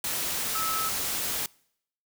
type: tone in noise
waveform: sine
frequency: 1300 Hz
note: E6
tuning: 24 cents flat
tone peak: -29 dBFS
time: 0.55-0.89 s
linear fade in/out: 2 ms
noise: white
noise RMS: -30 dBFS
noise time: 0.04-1.46 s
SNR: -2 dB
effects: noise-tail reverb RT60 0.7 s tail -25 dB re dry